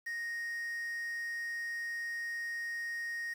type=tone with quantisation; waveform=triangle; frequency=1864.7 Hz; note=A#6; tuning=in tune; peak=-34 dBFS; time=0.06-3.34 s; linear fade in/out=10 ms; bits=9; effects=none